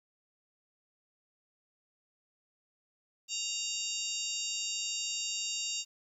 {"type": "harmonic tone with a mistuned harmonic", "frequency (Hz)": 932.3, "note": "A#5", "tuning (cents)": 0, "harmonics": [3, 4, 5, 6, 7, 8], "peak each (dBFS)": [-39, -41, -41, -42, -44, -38], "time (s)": [3.28, 5.85], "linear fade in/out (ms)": 50, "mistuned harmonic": 8, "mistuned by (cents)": -37, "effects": ["11-bit"]}